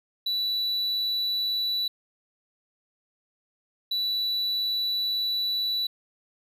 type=tone bursts at uneven times; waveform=triangle; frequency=3951 Hz; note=B7; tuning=in tune; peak=-23 dBFS; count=2; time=0.26-1.88 / 3.91-5.87 s; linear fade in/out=5 ms; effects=none